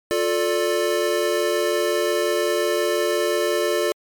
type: chord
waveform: square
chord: D minor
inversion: first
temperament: equal with one note detuned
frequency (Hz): 354.3 / 440 / 587.3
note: F4 / A4 / D5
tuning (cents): +25 / 0 / 0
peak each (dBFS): -24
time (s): 0.11-3.92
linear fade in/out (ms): 0
effects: MP3 96 kbps